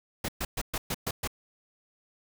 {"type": "noise bursts", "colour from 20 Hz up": "pink", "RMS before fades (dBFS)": -31, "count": 7, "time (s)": [0.24, 1.275], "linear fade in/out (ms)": 5, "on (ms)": 45, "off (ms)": 120, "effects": []}